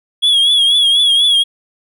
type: tone with vibrato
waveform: triangle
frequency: 3330 Hz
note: G#7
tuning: 4 cents sharp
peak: -7 dBFS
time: 0.22-1.44 s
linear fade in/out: 20 ms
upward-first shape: triangle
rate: 4.1 Hz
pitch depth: 75 cents each way
effects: none